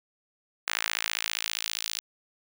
sawtooth tone with high-pass filter sweep, 55 Hz, A1, in tune, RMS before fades -32 dBFS, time 0.67-2 s, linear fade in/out 5 ms, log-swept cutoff 1700 to 4000 Hz, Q 1.2, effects none

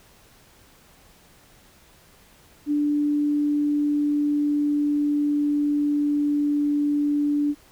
sine tone with pitch glide, 293.7 to 291.8 Hz, D4 to D4, 0 to -11 cents, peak -19 dBFS, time 2.66-7.55 s, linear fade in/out 50 ms, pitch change -11 cents, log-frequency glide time 2.95-6.69 s, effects pink hiss -54 dBFS RMS until 7.71 s

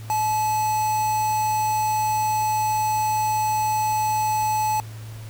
triangle tone with quantisation, 860 Hz, A5, 40 cents flat, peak -18 dBFS, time 0.1-4.8 s, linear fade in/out 0 ms, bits 5, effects added 110 Hz sine -34 dBFS peak until 5.29 s + pink hiss -46 dBFS RMS until 5.29 s

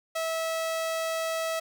sawtooth tone, 650 Hz, E5, 24 cents flat, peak -24 dBFS, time 0.15-1.6 s, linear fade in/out 10 ms, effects none

